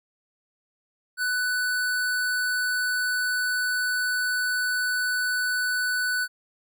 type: tone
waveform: square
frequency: 1492 Hz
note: F#6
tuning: 14 cents sharp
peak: -24 dBFS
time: 1.17-6.28 s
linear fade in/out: 50 ms
effects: none